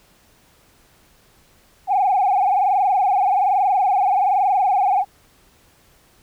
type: tone with frequency modulation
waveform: sine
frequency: 780 Hz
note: G5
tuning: 9 cents flat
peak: -13 dBFS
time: 1.87-5.05 s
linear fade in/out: 50 ms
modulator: 21.2 Hz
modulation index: 2.4
effects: tanh soft clip ceiling -10 dBFS + pink hiss -55 dBFS RMS until 6.22 s